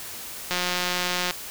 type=click train; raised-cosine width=0.2 ms; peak=-8 dBFS; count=144; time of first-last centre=0.51-1.309 s; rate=179 Hz; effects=white hiss -37 dBFS RMS until 1.5 s